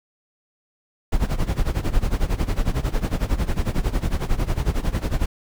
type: noise with tremolo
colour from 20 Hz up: brown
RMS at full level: -18 dBFS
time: 1.12-5.26 s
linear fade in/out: 5 ms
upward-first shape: sine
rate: 11 Hz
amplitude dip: 85%
effects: none